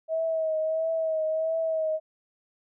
sine tone with vibrato, 640 Hz, D#5, 49 cents sharp, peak -24 dBFS, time 0.08-2 s, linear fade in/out 50 ms, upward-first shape triangle, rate 1.5 Hz, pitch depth 38 cents each way, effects none

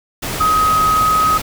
sine tone in noise, 1263 Hz, D#6, 26 cents sharp, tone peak -11 dBFS, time 0.4-1.38 s, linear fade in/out 10 ms, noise pink, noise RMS -23 dBFS, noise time 0.22-1.42 s, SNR +9 dB, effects none

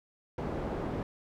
white low-pass noise, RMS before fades -35 dBFS, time 0.38-1.03 s, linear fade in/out 2 ms, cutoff 500 Hz, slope 12 dB/octave, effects none

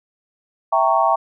sine chord, E diminished seventh, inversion none, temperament equal with one note detuned, 659.3 / 784 / 921.6 / 1108.7 Hz, E5 / G5 / Bb5 / Db6, 0 / 0 / -20 / 0 cents, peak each -19 dBFS, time 0.72-1.16 s, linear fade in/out 10 ms, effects none

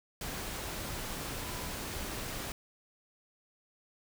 sine tone in noise, 997 Hz, B5, 16 cents sharp, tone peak -49 dBFS, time 1.4-1.68 s, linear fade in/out 2 ms, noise pink, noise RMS -39 dBFS, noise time 0.21-2.52 s, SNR -13 dB, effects none

